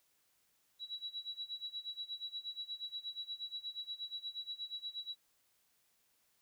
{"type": "tone with tremolo", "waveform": "sine", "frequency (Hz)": 3907, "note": "B7", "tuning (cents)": -19, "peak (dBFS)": -38, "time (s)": [0.79, 5.16], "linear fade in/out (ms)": 50, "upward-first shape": "sine", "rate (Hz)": 8.4, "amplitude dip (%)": 90, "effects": ["white hiss -75 dBFS RMS until 6.41 s"]}